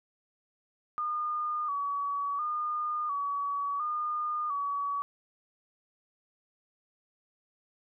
sine tone with vibrato, 1174.7 Hz, D6, in tune, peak -29 dBFS, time 0.98-5.02 s, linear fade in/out 0 ms, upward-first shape square, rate 0.71 Hz, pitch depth 61 cents each way, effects none

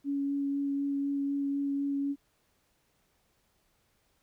sine tone with vibrato, 280.3 Hz, C#4, 19 cents sharp, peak -28 dBFS, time 0.04-2.16 s, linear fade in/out 50 ms, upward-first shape sine, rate 4 Hz, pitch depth 9 cents each way, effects pink hiss -72 dBFS RMS until 4.22 s

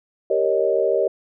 sine chord, Eb dominant seventh, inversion first, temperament equal, 392 / 466.2 / 554.4 / 622.3 Hz, G4 / Bb4 / Db5 / Eb5, 0 / 0 / 0 / 0 cents, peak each -22 dBFS, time 0.3-1.08 s, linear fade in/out 5 ms, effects none

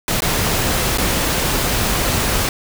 pink noise with dropouts, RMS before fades -18 dBFS, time 0.08-2.49 s, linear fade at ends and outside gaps 1 ms, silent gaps 0.205-0.22 / 0.975-0.983 s, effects none

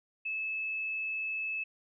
sine tone, 2606 Hz, E7, 20 cents flat, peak -32 dBFS, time 0.25-1.64 s, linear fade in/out 10 ms, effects none

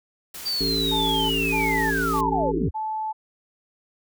white noise, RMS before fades -37 dBFS, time 0.34-2.21 s, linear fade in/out 5 ms
sine linear sweep, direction down, 4689 to 42.51 Hz, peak -23 dBFS, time 0.45-2.71 s, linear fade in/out 20 ms
harmonic tone, 55 Hz, A1, in tune, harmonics 1 / 3 / 5 / 7 / 8, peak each -31 / -31 / -28 / -30 / -32 dBFS, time 0.6-2.69 s, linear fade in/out 10 ms
sine tone bursts, 870 Hz, A5, 20 cents flat, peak -25 dBFS, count 4, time 0.91-3.13 s, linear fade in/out 20 ms, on 390 ms, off 220 ms
effects none

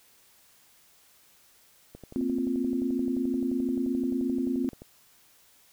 click train, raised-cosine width 2 ms, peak -30 dBFS, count 34, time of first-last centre 1.95-4.82 s, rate 11.5 Hz
sine chord, Bb suspended second, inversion none, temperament equal, 233.1 / 261.6 / 349.2 Hz, Bb3 / C4 / F4, 0 / 0 / 0 cents, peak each -32 / -27 / -33 dBFS, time 2.16-4.69 s, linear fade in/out 0 ms
effects white hiss -60 dBFS RMS until 5.72 s

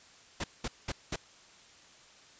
pink noise bursts, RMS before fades -34 dBFS, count 4, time 0.4-1.16 s, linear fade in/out 5 ms, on 40 ms, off 200 ms, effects white hiss -57 dBFS RMS until 2.39 s + resampled to 16000 Hz

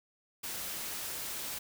white noise, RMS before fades -39 dBFS, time 0.43-1.59 s, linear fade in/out 10 ms, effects none

